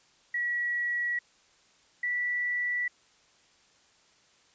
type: tone pair in turn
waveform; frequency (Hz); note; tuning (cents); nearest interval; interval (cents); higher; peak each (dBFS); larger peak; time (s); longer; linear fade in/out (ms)
sine; 1928 / 1958.3; B6 / B6; -42 / -15; unison; 27; second; -27; neither; 0.34-1.19 / 2.03-2.88; neither; 5
effects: white hiss -63 dBFS RMS until 4.54 s + resampled to 16000 Hz